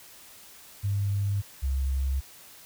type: tone pair in turn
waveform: sine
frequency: 100.3 / 67.01 Hz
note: G2 / C2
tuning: +40 / +42 cents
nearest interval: perfect fifth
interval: 698 cents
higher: first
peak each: -24 dBFS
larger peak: neither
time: 0.83-1.42 / 1.62-2.21 s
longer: neither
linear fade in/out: 20 ms
effects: white hiss -50 dBFS RMS until 2.65 s